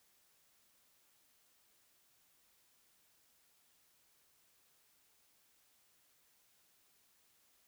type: silence
effects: white hiss -72 dBFS RMS until 7.67 s